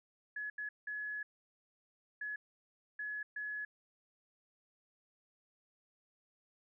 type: tone bursts at uneven times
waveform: sine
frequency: 1696 Hz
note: G#6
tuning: 36 cents sharp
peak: -38 dBFS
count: 6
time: 0.36-0.5 / 0.58-0.69 / 0.87-1.23 / 2.21-2.36 / 2.99-3.23 / 3.36-3.65 s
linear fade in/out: 5 ms
effects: none